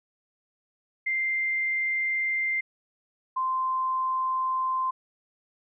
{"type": "tone pair in turn", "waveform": "sine", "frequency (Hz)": [2093, 1040.2], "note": ["C7", "C6"], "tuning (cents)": [0, -10], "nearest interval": "octave", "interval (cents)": 1210, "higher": "first", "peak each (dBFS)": -24, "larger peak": "neither", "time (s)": [[1.06, 2.61], [3.36, 4.91]], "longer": "neither", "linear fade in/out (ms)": 10, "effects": []}